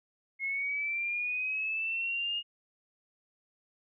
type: linear sweep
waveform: sine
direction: up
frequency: 2158 to 2856 Hz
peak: -30 dBFS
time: 0.39-2.43 s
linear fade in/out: 50 ms
effects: none